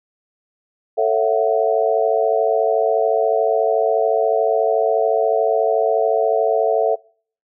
sine chord, F# minor seventh, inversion first, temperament just, 444 / 555 / 666 / 740 Hz, A4 / C#5 / E5 / F#5, +16 / +2 / +18 / 0 cents, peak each -18 / -22 / -18 / -22 dBFS, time 0.97-6.96 s, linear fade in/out 20 ms, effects noise-tail reverb RT60 0.5 s tail -25 dB re dry

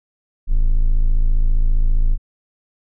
triangle tone, 27.5 Hz, A0, in tune, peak -9 dBFS, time 0.47-2.18 s, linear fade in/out 50 ms, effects none

